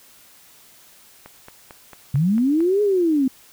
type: click train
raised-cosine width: 0.5 ms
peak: -24 dBFS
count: 7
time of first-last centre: 1.26-2.605 s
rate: 4.46 Hz
type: linear two-way sweep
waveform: sine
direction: up then down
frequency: 127.2 to 422.5 to 253 Hz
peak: -15 dBFS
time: 2.14-3.28 s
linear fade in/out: 5 ms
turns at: 2.82 s
effects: white hiss -50 dBFS RMS until 3.52 s